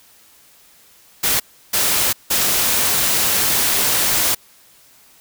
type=noise bursts at uneven times; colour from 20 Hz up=white; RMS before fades=-17 dBFS; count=3; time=1.23-1.4 / 1.73-2.13 / 2.3-4.35 s; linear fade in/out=10 ms; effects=white hiss -50 dBFS RMS until 5.2 s